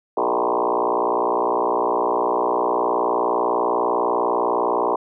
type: tone with frequency modulation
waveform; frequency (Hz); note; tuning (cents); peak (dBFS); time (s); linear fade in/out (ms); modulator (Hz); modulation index
sine; 698.5; F5; 0; -17; 0.17-4.96; 5; 59.8; 6
effects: none